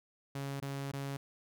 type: tone with dropouts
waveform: sawtooth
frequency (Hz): 138.59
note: C#3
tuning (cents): 0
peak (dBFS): -33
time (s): 0.35-1.17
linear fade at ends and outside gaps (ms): 5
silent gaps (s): 0.601-0.622 / 0.917-0.934
effects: none